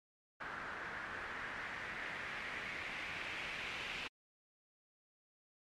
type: noise with low-pass filter sweep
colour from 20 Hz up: white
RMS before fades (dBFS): -44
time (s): 0.4-4.08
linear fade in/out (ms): 10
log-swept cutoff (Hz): 1500 to 2600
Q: 2.8
effects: MP3 64 kbps

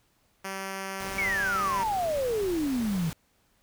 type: tone with pitch glide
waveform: 5% pulse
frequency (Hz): 193.1 to 194.89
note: G3 to G3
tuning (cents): -26 to -10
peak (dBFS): -22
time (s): 0.44-1.84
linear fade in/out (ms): 10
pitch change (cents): +16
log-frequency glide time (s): 0.98-1.46
type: noise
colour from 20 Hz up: pink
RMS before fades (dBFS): -40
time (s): 1-3.13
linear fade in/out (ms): 0
type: exponential sweep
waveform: sine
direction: down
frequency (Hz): 2281 to 155.56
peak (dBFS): -25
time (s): 1.18-3.1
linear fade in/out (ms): 5
effects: pink hiss -68 dBFS RMS until 3.62 s

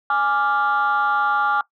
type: chord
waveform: sine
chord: D diminished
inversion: second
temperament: equal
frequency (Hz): 830.6 / 1174.7 / 1396.9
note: Ab5 / D6 / F6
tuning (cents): 0 / 0 / 0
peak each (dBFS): -20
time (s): 0.1-1.61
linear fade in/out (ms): 2
effects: noise-tail reverb RT60 0.1 s tail -19 dB re dry + tanh soft clip ceiling -11 dBFS

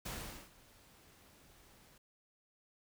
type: noise with ADSR envelope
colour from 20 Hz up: pink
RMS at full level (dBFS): -42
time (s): 0.05-1.98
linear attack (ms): 10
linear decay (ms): 430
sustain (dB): -21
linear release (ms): 5
effects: none

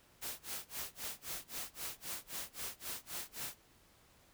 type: noise with tremolo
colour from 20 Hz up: white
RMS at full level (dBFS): -41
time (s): 0.21-3.57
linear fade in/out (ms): 20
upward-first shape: sine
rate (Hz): 3.8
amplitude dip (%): 100
effects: pink hiss -66 dBFS RMS until 4.33 s

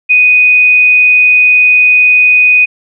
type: tone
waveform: sine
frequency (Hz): 2489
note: D#7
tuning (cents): 0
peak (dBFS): -3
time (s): 0.09-2.66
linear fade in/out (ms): 20
effects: none

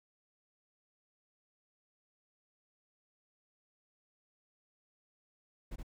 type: noise with echo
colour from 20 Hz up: brown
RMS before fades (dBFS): -41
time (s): 5.71-5.76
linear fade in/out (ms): 10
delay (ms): 71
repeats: 1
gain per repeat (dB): -2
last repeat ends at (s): 5.831
effects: none

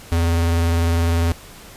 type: tone with vibrato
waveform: square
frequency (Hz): 84.1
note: E2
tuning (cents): +35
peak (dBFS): -16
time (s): 0.12-1.32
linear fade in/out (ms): 0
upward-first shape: square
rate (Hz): 20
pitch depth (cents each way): 28
effects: pink hiss -41 dBFS RMS until 1.76 s + resampled to 32000 Hz

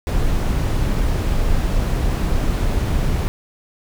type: noise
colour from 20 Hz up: brown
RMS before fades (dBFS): -18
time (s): 0.07-3.28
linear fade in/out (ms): 0
effects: none

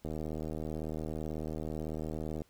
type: click train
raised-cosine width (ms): 2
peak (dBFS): -25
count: 186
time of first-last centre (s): 0.05-2.419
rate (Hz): 78.1
effects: pink hiss -68 dBFS RMS until 2.49 s

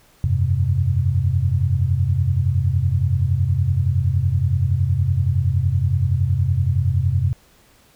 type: chord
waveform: sine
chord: F suspended second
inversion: none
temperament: equal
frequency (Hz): 87.31 / 98 / 130.81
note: F2 / G2 / C3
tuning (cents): 0 / 0 / 0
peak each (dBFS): -20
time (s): 0.24-7.33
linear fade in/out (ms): 0
effects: pink hiss -54 dBFS RMS until 7.95 s

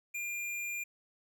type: tone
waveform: square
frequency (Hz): 2400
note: D7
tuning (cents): +37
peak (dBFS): -36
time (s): 0.14-0.84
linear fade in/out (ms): 10
effects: 12-bit

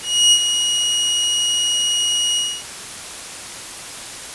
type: tone with ADSR envelope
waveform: sawtooth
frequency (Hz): 2894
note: F#7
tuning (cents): -39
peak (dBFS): -5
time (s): 0.02-2.64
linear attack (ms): 300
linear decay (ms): 63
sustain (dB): -8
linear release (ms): 270
effects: white hiss -32 dBFS RMS until 4.34 s + resampled to 24000 Hz

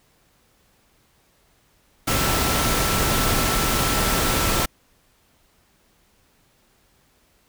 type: tone in noise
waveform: sine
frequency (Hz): 1334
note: E6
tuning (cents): +20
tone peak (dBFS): -29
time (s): 2.07-4.66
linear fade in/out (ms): 10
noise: pink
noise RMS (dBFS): -21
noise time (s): 2.07-4.66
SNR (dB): -11
effects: pink hiss -61 dBFS RMS until 7.48 s

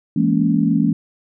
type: chord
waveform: sine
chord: A# half-diminished seventh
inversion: second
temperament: just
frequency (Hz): 167.82 / 209.8 / 233.1 / 279.7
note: E3 / G#3 / A#3 / C#4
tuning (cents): +31 / +18 / 0 / +16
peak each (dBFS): -19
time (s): 0.16-0.93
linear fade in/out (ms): 5
effects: none

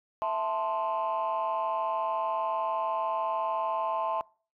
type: chord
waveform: sine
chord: A minor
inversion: second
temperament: equal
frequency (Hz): 659.3 / 880 / 1046.5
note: E5 / A5 / C6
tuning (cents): 0 / 0 / 0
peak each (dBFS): -30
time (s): 0.22-4.21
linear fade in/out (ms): 0
effects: noise-tail reverb RT60 0.4 s tail -24 dB re dry + tanh soft clip ceiling -22 dBFS

